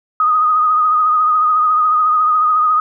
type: tone with vibrato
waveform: sine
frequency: 1244.5 Hz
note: D#6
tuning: in tune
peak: -10 dBFS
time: 0.2-2.8 s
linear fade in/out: 2 ms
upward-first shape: sine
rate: 14 Hz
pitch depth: 38 cents each way
effects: none